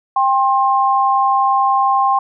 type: tone pair together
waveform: sine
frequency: 794 / 1062.7 Hz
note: G5 / C6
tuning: +22 / +27 cents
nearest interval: perfect fourth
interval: 505 cents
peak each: -14 dBFS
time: 0.16-2.19 s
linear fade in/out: 5 ms
effects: none